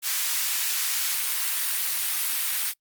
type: high-pass noise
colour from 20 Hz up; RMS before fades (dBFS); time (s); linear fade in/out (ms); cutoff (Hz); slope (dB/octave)
white; -26; 0.02-2.74; 50; 1400; 12
effects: noise-tail reverb RT60 0.1 s tail -24 dB re dry + Opus 48 kbps